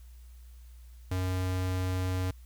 square tone, 92.3 Hz, F#2, 4 cents flat, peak -29 dBFS, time 1.11-2.31 s, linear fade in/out 5 ms, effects added 60 Hz sine -47 dBFS peak until 2.45 s + white hiss -65 dBFS RMS until 2.45 s

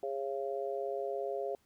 harmonic tone, 137 Hz, C#3, 20 cents flat, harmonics 3 / 4 / 5, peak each -37 / -38 / -39 dBFS, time 0.03-1.55 s, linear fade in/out 2 ms, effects pink hiss -72 dBFS RMS until 1.65 s

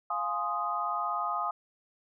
sine chord, F minor seventh, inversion none, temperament equal with one note detuned, 698.5 / 834.9 / 1046.5 / 1244.5 Hz, F5 / Ab5 / C6 / Eb6, 0 / +9 / 0 / 0 cents, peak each -36 / -36 / -37 / -31 dBFS, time 0.1-1.51 s, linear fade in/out 5 ms, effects none

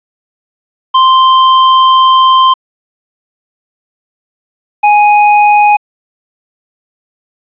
square tone pair in turn, 1044 / 831.6 Hz, C6 / G#5, -4 / +2 cents, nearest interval major third, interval 394 cents, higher first, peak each -4 dBFS, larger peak neither, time 0.94-2.54 / 4.83-5.77 s, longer first, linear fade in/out 10 ms, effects resampled to 8000 Hz + 7-bit

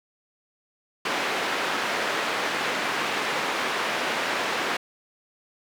white band-pass noise, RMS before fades -27 dBFS, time 1.05-4.77 s, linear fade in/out 5 ms, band 270 to 2200 Hz, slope 12 dB/octave, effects none

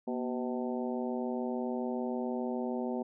harmonic tone with a mistuned harmonic, 126.8 Hz, B2, 46 cents sharp, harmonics 2 / 3 / 4 / 5 / 6 / 7, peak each -34 / -38 / -40 / -42 / -44 / -45 dBFS, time 0.07-3.03 s, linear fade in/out 10 ms, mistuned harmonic 2, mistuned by -90 cents, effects none

